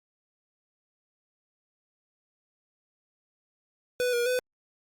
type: tone with pitch steps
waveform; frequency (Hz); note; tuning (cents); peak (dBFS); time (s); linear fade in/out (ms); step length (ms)
square; 495.8 / 478.1 / 502; B4 / A#4 / B4; +7 / +44 / +28; -25; 4-4.39; 0; 130
effects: Opus 48 kbps